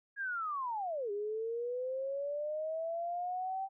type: linear two-way sweep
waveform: sine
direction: down then up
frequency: 1661.2 to 401.8 to 781 Hz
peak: -34 dBFS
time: 0.16-3.69 s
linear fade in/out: 50 ms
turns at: 1.11 s
effects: none